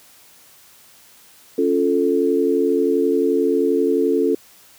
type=chord; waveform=sine; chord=Db augmented; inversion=none; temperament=equal; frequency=277.2 / 349.2 / 440 Hz; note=Db4 / F4 / A4; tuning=0 / 0 / 0 cents; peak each=-20 / -20 / -18 dBFS; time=1.58-4.35 s; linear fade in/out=5 ms; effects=white hiss -49 dBFS RMS until 4.78 s + high-pass 60 Hz 12 dB/octave